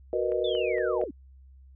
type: chord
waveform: sine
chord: B major seventh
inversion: second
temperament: just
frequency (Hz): 370.4 / 463 / 493.9 / 617.4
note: F#4 / A#4 / B4 / D#5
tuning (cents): +2 / -12 / 0 / -14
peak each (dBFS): -30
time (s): 0.13-1.04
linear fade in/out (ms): 2
type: click train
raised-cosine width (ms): 0.5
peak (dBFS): -31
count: 4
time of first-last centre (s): 0.32-1.014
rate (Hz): 4.32
type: linear sweep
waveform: sine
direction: down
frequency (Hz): 3607 to 225.9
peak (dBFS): -34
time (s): 0.44-1.11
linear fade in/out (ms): 5
effects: added 66 Hz sine -49 dBFS peak until 1.75 s